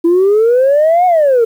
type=exponential two-way sweep; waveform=sine; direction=up then down; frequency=329.9 to 740 to 444.5 Hz; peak=-5 dBFS; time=0.04-1.45 s; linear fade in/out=10 ms; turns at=1.06 s; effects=tanh soft clip ceiling -4 dBFS + 7-bit